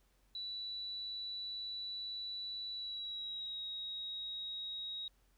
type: tone with pitch glide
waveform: sine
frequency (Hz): 3951 to 3792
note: B7 to A#7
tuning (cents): 0 to +29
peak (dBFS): -40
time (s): 0.35-5.08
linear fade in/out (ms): 2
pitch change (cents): -71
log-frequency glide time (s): 2.73-3.62
effects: added 46 Hz sine -70 dBFS peak until 5.37 s + pink hiss -75 dBFS RMS until 5.37 s